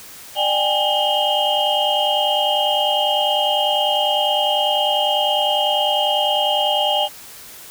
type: tone cluster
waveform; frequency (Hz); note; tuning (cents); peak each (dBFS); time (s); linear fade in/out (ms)
sine; 599 / 781 / 831 / 2867 / 3157; D5 / G5 / G#5 / F7 / G7; +34 / -7 / +1 / +45 / +12; -22; 0.35-7.09; 50
effects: white hiss -39 dBFS RMS until 7.7 s